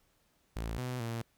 sawtooth tone with pitch steps, 55.9 / 125.6 / 115.6 Hz, A1 / B2 / A#2, +28 / +30 / -14 cents, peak -31 dBFS, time 0.56-1.22 s, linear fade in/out 5 ms, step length 220 ms, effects pink hiss -72 dBFS RMS until 1.37 s

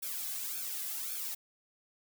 blue noise with flanger, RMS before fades -38 dBFS, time 0.02-1.35 s, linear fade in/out 10 ms, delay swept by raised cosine 1 to 2.2 ms, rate 1.8 Hz, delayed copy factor -0.9, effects none

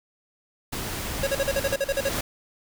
pink noise, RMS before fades -31 dBFS, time 0.72-1.76 s, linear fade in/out 10 ms
pink noise with exponential growth, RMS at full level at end -26 dBFS, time 1.06-2.21 s, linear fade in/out 5 ms, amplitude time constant 250 ms
square tone bursts, 550 Hz, C#5, 14 cents flat, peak -22 dBFS, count 11, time 1.23-2.089 s, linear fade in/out 5 ms, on 39 ms, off 43 ms
effects none

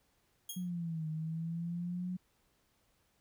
10% pulse tone with exponential decay, 3270 Hz, G#7, 28 cents flat, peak -29 dBFS, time 0.49-0.7 s, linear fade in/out 5 ms, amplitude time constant 45 ms
sine linear two-way sweep, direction down then up, 183.1 to 155.56 to 183.1 Hz, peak -35 dBFS, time 0.56-2.17 s, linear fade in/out 10 ms, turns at 1.08 s
effects pink hiss -74 dBFS RMS until 3.2 s

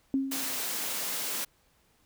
sine tone with exponential decay, 270 Hz, C#4, 45 cents flat, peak -22 dBFS, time 0.14-0.7 s, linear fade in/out 1 ms, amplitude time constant 120 ms
white high-pass noise, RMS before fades -33 dBFS, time 0.31-1.45 s, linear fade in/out 10 ms, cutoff 170 Hz, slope 24 dB/octave
effects pink hiss -67 dBFS RMS until 2.05 s

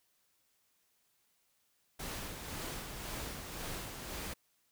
pink noise with tremolo, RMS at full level -41 dBFS, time 1.99-4.34 s, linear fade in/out 10 ms, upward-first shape sine, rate 1.9 Hz, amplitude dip 40%, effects white hiss -75 dBFS RMS until 4.71 s

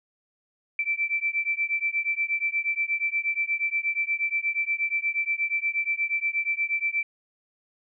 sine beating tone pair, 2329 / 2337.4 Hz, D7 / D7, -15 / -9 cents, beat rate 8.4 Hz, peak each -27 dBFS, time 0.79-7.03 s, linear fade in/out 2 ms, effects none

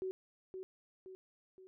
sine tone with echo, 375.7 Hz, F#4, 26 cents sharp, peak -36 dBFS, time 0.02-0.11 s, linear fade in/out 0 ms, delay 520 ms, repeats 3, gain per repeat -6 dB, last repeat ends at 1.67 s, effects none

